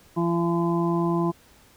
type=harmonic tone; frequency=170 Hz; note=F3; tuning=46 cents flat; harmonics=1 / 2 / 4 / 5 / 6; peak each=-24 / -24 / -33 / -36 / -30 dBFS; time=0.16-1.32 s; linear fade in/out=20 ms; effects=pink hiss -55 dBFS RMS until 1.76 s